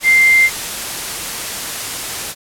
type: tone in noise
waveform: sine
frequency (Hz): 2093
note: C7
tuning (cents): 0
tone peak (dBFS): -7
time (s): 0.03-0.5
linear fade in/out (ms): 50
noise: white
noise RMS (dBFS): -23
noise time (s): 0-2.35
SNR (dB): +13
effects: low-pass 12000 Hz 12 dB/octave